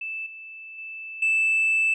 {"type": "tone with level steps", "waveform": "sine", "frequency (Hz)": 2637, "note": "E7", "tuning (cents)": 0, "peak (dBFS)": [-29, -38, -34, -17], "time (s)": [0.01, 1.94], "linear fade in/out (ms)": 5, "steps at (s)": [0.26, 0.78, 1.22], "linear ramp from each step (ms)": 5, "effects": ["tanh soft clip ceiling -16 dBFS"]}